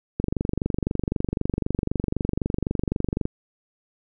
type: click train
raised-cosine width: 3 ms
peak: -10 dBFS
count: 74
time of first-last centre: 0.2-3.254 s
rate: 23.9 Hz
effects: none